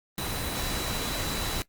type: tone in noise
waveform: sine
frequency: 3951 Hz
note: B7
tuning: in tune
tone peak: -38 dBFS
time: 0.18-1.62 s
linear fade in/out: 0 ms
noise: pink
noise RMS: -31 dBFS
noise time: 0.18-1.62 s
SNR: -10 dB
effects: noise-tail reverb RT60 0.1 s tail -19 dB re dry + Opus 32 kbps